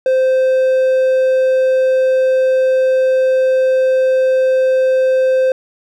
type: tone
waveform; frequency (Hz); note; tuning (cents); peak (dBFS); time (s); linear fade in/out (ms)
triangle; 520; C5; -11; -8; 0.06-5.52; 2
effects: none